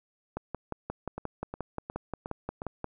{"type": "two click trains", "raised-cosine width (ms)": 1, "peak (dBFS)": [-19, -22], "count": [15, 5], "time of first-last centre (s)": [[0.37, 2.843], [1.18, 2.619]], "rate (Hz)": [5.66, 2.78], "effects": []}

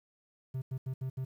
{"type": "tone bursts at uneven times", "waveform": "triangle", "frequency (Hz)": 130.81, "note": "C3", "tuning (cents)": 0, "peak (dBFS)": -31, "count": 5, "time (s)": [[0.54, 0.62], [0.71, 0.78], [0.86, 0.94], [1.01, 1.1], [1.17, 1.25]], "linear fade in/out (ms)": 10, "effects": ["11-bit"]}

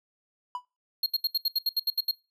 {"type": "tone with exponential decay", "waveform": "triangle", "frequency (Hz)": 987.8, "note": "B5", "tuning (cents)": 0, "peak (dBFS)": -25, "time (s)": [0.55, 0.65], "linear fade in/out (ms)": 1, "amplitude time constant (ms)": 20}
{"type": "tone bursts", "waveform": "square", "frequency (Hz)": 4253, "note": "C8", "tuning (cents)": 27, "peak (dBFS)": -23, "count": 11, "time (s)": [1.03, 2.112], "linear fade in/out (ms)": 5, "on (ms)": 32, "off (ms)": 73}
{"effects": ["noise-tail reverb RT60 0.3 s tail -26 dB re dry"]}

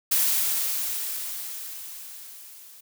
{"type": "noise with level ramp", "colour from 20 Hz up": "blue", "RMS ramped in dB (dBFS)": [-21, -48], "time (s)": [0.11, 2.81], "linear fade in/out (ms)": 10, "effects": []}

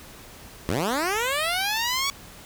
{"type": "linear sweep", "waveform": "10% pulse", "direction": "up", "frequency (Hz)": [73.42, 1139], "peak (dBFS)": -15, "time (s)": [0.69, 2.1], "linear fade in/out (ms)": 0, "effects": ["pink hiss -45 dBFS RMS until 2.45 s"]}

